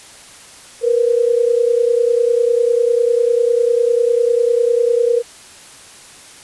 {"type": "tone pair together", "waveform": "sine", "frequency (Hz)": [467.5, 497.5], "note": ["A#4", "B4"], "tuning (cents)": [5, 13], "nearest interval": "minor second", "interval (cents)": 108, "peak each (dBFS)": [-13, -16], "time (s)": [0.81, 5.23], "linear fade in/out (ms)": 50, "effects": ["white hiss -40 dBFS RMS until 6.43 s", "resampled to 24000 Hz"]}